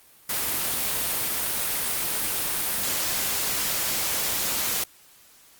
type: noise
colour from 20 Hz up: white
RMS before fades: -26 dBFS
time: 0.29-4.84 s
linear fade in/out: 5 ms
effects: white hiss -54 dBFS RMS until 5.59 s + Opus 32 kbps

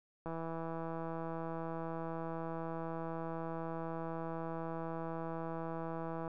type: click train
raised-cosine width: 1 ms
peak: -28 dBFS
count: 988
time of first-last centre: 0.26-6.278 s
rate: 164 Hz
effects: none

